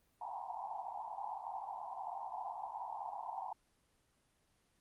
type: band-pass noise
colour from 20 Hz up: pink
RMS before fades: -44 dBFS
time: 0.21-3.53 s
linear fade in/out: 5 ms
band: 720 to 980 Hz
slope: 96 dB/octave
effects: pink hiss -75 dBFS RMS until 4.8 s + Opus 24 kbps